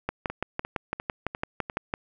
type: two click trains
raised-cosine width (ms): 0.5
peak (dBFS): -12 / -18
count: 12 / 5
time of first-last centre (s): 0.09-1.939 / 0.3-1.699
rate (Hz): 5.95 / 2.86
effects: none